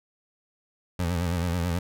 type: tone with vibrato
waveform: 25% pulse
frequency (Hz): 86.7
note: F2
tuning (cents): -12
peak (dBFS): -21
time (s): 0.99-1.79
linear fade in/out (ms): 5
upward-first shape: sine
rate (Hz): 9.2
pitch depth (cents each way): 76
effects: none